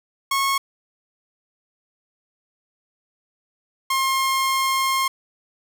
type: tone pair in turn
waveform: sawtooth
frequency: 1094 / 1067.2 Hz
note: C#6 / C6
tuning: -23 / +34 cents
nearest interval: unison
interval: 43 cents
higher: first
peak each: -15 dBFS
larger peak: neither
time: 0.31-0.58 / 3.9-5.08 s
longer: second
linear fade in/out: 5 ms
effects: none